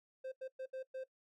triangle tone bursts at uneven times, 523.3 Hz, C5, in tune, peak -39 dBFS, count 5, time 0.24-0.32 / 0.41-0.48 / 0.59-0.66 / 0.73-0.83 / 0.94-1.04 s, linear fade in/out 10 ms, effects noise-tail reverb RT60 0.1 s tail -18 dB re dry

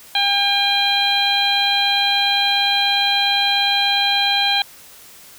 harmonic tone, 803 Hz, G5, 41 cents sharp, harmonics 1 / 2 / 3 / 4 / 5, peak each -21 / -25 / -23 / -19 / -20 dBFS, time 0.15-4.62 s, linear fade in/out 2 ms, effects white hiss -43 dBFS RMS until 5.38 s

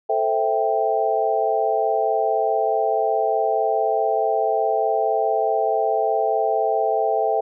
sine chord, A minor seventh, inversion none, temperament equal, 440 / 523.3 / 659.3 / 784 Hz, A4 / C5 / E5 / G5, 0 / 0 / 0 / 0 cents, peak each -23 / -27 / -22 / -22 dBFS, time 0.09-7.41 s, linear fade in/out 10 ms, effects none

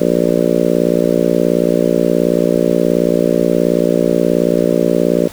harmonic tone, 58.6 Hz, A#1, 10 cents sharp, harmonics 3 / 4 / 5 / 6 / 7 / 8 / 9 / 10, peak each -19 / -19 / -19 / -19 / -19 / -19 / -19 / -19 dBFS, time 0-5.28 s, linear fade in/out 10 ms, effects pink hiss -34 dBFS RMS until 5.32 s

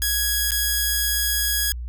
5% pulse tone with dropouts, 1661.2 Hz, G#6, in tune, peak -9 dBFS, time 0.02-1.72 s, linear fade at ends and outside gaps 0 ms, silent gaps 0.508-0.518 s, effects added 60 Hz sine -28 dBFS peak until 1.88 s

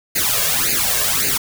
white noise with flanger, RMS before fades -18 dBFS, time 0.15-1.38 s, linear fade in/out 10 ms, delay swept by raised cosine 0.44 to 1.84 ms, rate 1.8 Hz, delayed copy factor +0.9, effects none

